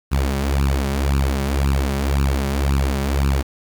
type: tone with flanger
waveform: sawtooth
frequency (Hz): 68.7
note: C#2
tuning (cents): -15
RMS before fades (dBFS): -19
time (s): 0.11-3.43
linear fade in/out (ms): 20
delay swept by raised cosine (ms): 0.72 to 5.22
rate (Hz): 1.9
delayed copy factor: +0.85
effects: 7-bit

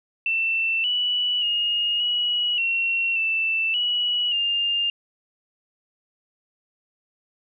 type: tone with pitch steps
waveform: sine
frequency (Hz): 2677 / 2952 / 2858 / 2918 / 2727 / 2659 / 2929 / 2807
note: E7 / F#7 / F7 / F#7 / F7 / E7 / F#7 / F7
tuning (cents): +26 / -5 / +39 / -25 / -42 / +14 / -18 / +8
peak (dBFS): -20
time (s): 0.26-4.9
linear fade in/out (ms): 2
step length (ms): 580
effects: none

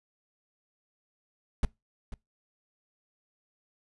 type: noise with echo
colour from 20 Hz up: brown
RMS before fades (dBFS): -22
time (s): 1.63-1.65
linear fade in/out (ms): 2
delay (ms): 490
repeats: 1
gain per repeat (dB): -15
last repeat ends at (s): 2.14
effects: noise-tail reverb RT60 0.2 s tail -24 dB re dry + resampled to 24000 Hz

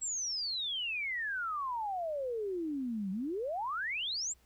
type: exponential two-way sweep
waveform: sine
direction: down then up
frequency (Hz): 7800 to 184.1 to 7800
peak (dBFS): -33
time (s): 0.01-4.34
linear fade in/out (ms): 20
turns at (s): 3.11
effects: added 60 Hz sine -66 dBFS peak until 4.45 s + pink hiss -69 dBFS RMS until 4.45 s

